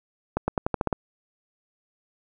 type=accelerating click train; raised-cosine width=1 ms; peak=-9 dBFS; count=8; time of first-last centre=0.37-0.928 s; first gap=110 ms; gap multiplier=0.89; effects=none